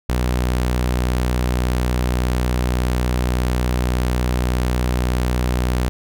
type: tone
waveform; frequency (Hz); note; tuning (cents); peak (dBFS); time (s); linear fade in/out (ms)
sawtooth; 61.74; B1; 0; -13; 0.09-5.89; 0
effects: none